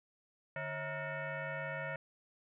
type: tone with frequency modulation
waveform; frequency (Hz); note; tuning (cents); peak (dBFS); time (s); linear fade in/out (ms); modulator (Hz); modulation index
sine; 641; E5; -49; -37; 0.56-1.96; 2; 395; 3.9
effects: none